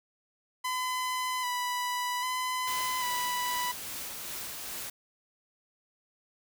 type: tone with vibrato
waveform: sawtooth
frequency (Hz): 1000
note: B5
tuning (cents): +21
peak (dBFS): -26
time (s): 0.64-3.72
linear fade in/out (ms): 10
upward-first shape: square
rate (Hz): 0.63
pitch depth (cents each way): 23
type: noise with tremolo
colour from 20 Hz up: white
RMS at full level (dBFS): -38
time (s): 2.67-4.9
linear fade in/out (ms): 5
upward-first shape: sine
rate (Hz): 2.5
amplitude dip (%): 25
effects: none